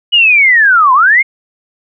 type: linear two-way sweep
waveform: sine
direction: down then up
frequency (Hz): 2946 to 987.8 to 2207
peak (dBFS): -4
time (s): 0.12-1.23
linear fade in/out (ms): 20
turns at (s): 0.93
effects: none

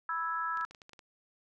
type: chord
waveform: sine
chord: E major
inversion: second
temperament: equal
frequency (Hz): 987.8 / 1318.5 / 1661.2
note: B5 / E6 / G#6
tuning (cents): 0 / 0 / 0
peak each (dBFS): -38 / -33 / -38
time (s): 0.09-0.65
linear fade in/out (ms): 2
type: clicks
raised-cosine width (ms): 0.2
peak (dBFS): -34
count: 9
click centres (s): 0.573 / 0.611 / 0.65 / 0.71 / 0.748 / 0.818 / 0.894 / 0.933 / 0.992
effects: none

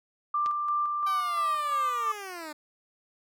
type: tone with tremolo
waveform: sine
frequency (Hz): 1184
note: D6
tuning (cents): +14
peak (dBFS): -24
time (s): 0.34-2.12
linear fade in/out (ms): 5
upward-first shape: square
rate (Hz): 2.9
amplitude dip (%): 30
type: clicks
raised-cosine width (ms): 0.2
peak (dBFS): -23 / -31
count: 2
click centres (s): 0.461 / 0.468
type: linear sweep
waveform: 10% pulse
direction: down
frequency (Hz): 781 to 293.7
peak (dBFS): -29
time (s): 1.06-2.53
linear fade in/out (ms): 10
effects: none

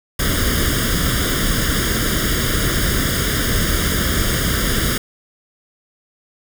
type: noise with comb filter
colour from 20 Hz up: pink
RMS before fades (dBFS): -18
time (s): 0.19-4.98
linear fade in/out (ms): 5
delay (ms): 0.59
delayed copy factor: +0.9
effects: none

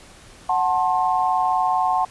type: chord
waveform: sine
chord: F# diminished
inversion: none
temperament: equal with one note detuned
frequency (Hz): 740 / 880 / 1064.2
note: F#5 / A5 / C6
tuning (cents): 0 / 0 / +29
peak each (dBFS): -20 / -22 / -23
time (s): 0.49-2.05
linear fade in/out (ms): 5
effects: pink hiss -46 dBFS RMS until 2.1 s + resampled to 24000 Hz

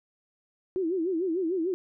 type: tone with vibrato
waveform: sine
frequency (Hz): 349.9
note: F4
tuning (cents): +3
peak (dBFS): -25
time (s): 0.76-1.74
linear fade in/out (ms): 0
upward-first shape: sine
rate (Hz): 6.7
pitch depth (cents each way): 170
effects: none

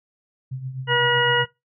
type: tone with tremolo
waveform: sine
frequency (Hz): 130.81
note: C3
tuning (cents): 0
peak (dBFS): -25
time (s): 0.51-1.45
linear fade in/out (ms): 10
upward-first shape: triangle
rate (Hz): 7.9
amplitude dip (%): 70
type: harmonic tone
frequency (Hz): 481.5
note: B4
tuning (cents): -44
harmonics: 1 / 2 / 3 / 4 / 6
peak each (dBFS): -23 / -23 / -23 / -23 / -23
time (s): 0.87-1.46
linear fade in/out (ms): 50
effects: noise-tail reverb RT60 0.2 s tail -20 dB re dry

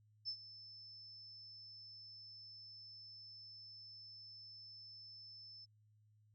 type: tone with ADSR envelope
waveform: sine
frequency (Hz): 5274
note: E8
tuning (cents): 0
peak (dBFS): -38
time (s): 0.25-5.66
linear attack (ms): 34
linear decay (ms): 75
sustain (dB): -15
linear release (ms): 21
effects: added 106 Hz sine -68 dBFS peak until 6.34 s

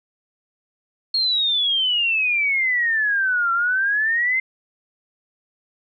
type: exponential two-way sweep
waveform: sine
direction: down then up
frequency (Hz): 4297 to 1356 to 2096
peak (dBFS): -17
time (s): 1.14-4.4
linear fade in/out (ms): 5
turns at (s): 3.52
effects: none

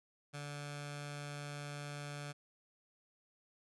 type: tone with notch filter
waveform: 15% pulse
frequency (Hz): 145.2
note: D3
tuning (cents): -19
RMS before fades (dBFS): -45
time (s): 0.33-2.33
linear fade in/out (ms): 20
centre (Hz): 350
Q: 0.64
effects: resampled to 24000 Hz

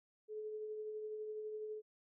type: tone with tremolo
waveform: sine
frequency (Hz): 429.1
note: A4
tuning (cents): -43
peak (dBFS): -40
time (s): 0.28-1.82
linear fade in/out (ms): 50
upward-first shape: triangle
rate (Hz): 12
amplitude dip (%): 35
effects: none

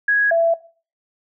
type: tone pair in turn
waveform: sine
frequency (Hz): 1661.2 / 667.5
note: G#6 / E5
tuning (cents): 0 / +22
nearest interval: octave + major third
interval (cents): 1578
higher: first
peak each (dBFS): -13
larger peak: neither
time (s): 0.08-0.31 / 0.31-0.54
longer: neither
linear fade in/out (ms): 5
effects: noise-tail reverb RT60 0.4 s tail -18 dB re dry

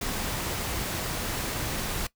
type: noise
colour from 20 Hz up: pink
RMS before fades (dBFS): -31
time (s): 0.01-2.07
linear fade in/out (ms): 5
effects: noise-tail reverb RT60 0.1 s tail -19 dB re dry

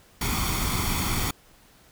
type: noise with comb filter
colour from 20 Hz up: pink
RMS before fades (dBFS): -26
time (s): 0.21-1.31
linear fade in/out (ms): 5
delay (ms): 0.89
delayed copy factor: +0.65
effects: pink hiss -56 dBFS RMS until 1.91 s

